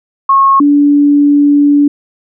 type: tone pair in turn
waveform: sine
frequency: 1090 / 288.7 Hz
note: C#6 / D4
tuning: -29 / -30 cents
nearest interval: octave + major seventh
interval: 2301 cents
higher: first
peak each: -4 dBFS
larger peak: neither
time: 0.29-0.6 / 0.6-1.88 s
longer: second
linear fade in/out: 5 ms
effects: none